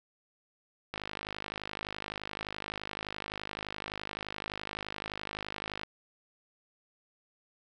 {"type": "click train", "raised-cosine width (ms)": 0.3, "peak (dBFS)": -20, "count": 254, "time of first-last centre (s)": [0.94, 5.834], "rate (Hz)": 51.7, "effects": []}